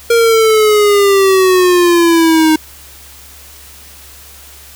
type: exponential sweep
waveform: square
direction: down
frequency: 469.2 to 311 Hz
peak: -7 dBFS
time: 0.1-2.56 s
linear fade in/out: 5 ms
effects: added 70 Hz sine -41 dBFS peak until 4.75 s + white hiss -37 dBFS RMS until 4.75 s